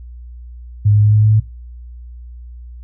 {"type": "tone with pitch steps", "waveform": "sine", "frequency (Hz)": [103.83, 104.67, 105.52, 106.38, 107.24, 108.11], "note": ["G#2", "G#2", "G#2", "G#2", "A2", "A2"], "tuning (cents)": [0, 14, 28, 42, -44, -30], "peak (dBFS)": -8, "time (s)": [0.85, 1.402], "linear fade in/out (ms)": 10, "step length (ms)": 92, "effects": ["noise-tail reverb RT60 0.2 s tail -18 dB re dry", "added 60 Hz sine -31 dBFS peak until 2.83 s"]}